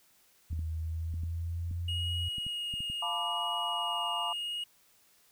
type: tone with pitch glide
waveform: sine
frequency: 79.9 to 87.13 Hz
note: D#2 to F2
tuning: +47 to -4 cents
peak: -32 dBFS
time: 0.5-2.29 s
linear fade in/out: 10 ms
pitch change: +149 cents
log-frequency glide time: 0.74-1.96 s
type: clicks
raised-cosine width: 5 ms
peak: -31 dBFS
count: 10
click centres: 0.53 / 0.592 / 1.14 / 1.235 / 1.712 / 2.383 / 2.466 / 2.739 / 2.805 / 2.9 s
type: tone with vibrato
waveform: triangle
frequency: 2874 Hz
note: F7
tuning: 49 cents sharp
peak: -32 dBFS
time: 1.88-4.64 s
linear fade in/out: 5 ms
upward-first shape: sine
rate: 0.75 Hz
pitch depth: 12 cents each way
type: chord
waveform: sine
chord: B half-diminished seventh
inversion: second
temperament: equal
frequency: 698.5 / 880 / 987.8 / 1174.7 Hz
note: F5 / A5 / B5 / D6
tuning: 0 / 0 / 0 / 0 cents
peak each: -38 dBFS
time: 3.02-4.33 s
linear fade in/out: 5 ms
effects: white hiss -65 dBFS RMS until 5.31 s